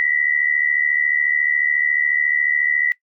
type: tone pair together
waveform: sine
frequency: 1925.9 / 2000 Hz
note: B6 / B6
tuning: -44 / +21 cents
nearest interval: minor second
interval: 65 cents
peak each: -19 dBFS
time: 0-2.92 s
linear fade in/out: 0 ms
effects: noise-tail reverb RT60 0.1 s tail -19 dB re dry